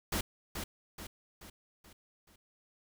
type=noise with echo; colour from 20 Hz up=pink; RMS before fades=-33 dBFS; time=0.12-0.21 s; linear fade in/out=5 ms; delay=430 ms; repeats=5; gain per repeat=-6 dB; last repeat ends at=2.36 s; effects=none